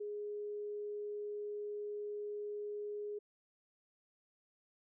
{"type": "tone", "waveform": "sine", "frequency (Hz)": 415.3, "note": "G#4", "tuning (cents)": 0, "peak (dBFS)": -39, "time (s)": [0, 3.19], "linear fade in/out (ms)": 10, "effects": []}